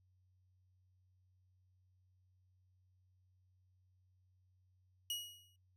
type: tone with exponential decay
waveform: sawtooth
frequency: 2901 Hz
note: F#7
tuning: 35 cents flat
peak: -33 dBFS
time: 5.1-5.56 s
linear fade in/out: 2 ms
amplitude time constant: 100 ms
effects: noise-tail reverb RT60 0.1 s tail -22 dB re dry + added 92 Hz sine -70 dBFS peak until 5.76 s